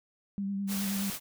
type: tone with vibrato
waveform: sine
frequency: 197.8 Hz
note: G3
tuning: 16 cents sharp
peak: -30 dBFS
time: 0.38-1.1 s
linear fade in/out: 0 ms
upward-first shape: sine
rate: 9.5 Hz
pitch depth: 25 cents each way
type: noise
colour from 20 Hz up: white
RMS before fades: -37 dBFS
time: 0.67-1.2 s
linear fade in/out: 50 ms
effects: none